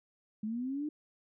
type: linear sweep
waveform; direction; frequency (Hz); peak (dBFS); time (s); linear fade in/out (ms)
sine; up; 208.4 to 307; -33; 0.43-0.89; 5
effects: none